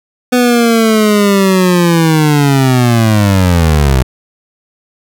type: linear sweep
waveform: 25% pulse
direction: down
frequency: 250 to 62 Hz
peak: -3 dBFS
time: 0.32-4.03 s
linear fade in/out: 10 ms
effects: none